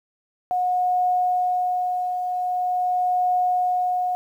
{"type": "tone with tremolo", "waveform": "sine", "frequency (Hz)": 726, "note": "F#5", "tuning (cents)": -33, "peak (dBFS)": -17, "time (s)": [0.51, 4.15], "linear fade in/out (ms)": 0, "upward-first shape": "triangle", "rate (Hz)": 0.44, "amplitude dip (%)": 50, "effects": ["9-bit"]}